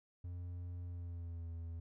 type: tone with pitch glide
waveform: triangle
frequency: 88.1 to 83.44 Hz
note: F2 to E2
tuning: +16 to +22 cents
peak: -40 dBFS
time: 0.24-1.8 s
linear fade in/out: 5 ms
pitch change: -94 cents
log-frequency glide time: 0.84-1.48 s
effects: none